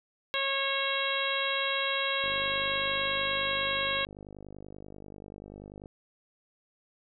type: harmonic tone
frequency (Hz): 547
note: C#5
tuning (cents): -23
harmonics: 1 / 2 / 3 / 4 / 5 / 6 / 7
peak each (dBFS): -35 / -35 / -35 / -35 / -35 / -35 / -35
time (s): 0.34-4.05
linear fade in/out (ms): 0
type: click train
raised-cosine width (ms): 2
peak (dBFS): -32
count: 183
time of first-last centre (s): 2.24-5.858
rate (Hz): 50.3
effects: none